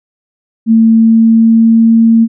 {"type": "tone with pitch glide", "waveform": "sine", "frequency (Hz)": [225.1, 227.3], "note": ["A3", "A#3"], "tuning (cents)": [40, -43], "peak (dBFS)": -3, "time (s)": [0.66, 2.28], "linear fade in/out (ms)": 50, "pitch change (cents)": 17, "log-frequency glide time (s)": [0.94, 1.96], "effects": []}